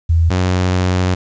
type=tone pair in turn; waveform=sine / sawtooth; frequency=82.6 / 91.47 Hz; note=E2 / F#2; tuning=+4 / -19 cents; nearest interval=major second; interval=177 cents; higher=second; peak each=-9 dBFS; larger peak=neither; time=0.09-0.3 / 0.3-1.15 s; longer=second; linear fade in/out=10 ms; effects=resampled to 16000 Hz + 8-bit